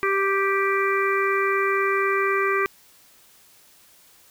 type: harmonic tone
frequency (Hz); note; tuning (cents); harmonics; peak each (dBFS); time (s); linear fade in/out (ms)
392; G4; 0; 1 / 3 / 4 / 5 / 6; -23 / -24 / -29 / -27 / -29; 0.03-2.66; 0
effects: white hiss -54 dBFS RMS until 4.3 s